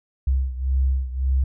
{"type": "beating tone pair", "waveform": "sine", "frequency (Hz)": [65.4, 67.2], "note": ["C2", "C2"], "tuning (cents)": [0, 47], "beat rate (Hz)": 1.8, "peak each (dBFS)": [-20, -24], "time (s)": [0.27, 1.44], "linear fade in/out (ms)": 5, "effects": []}